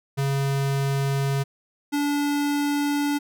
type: tone pair in turn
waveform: square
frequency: 138 / 288.9 Hz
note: C#3 / D4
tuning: -7 / -28 cents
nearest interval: octave + minor second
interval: 1279 cents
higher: second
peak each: -22 dBFS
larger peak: neither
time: 0.17-1.44 / 1.92-3.19 s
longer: neither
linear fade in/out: 20 ms
effects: none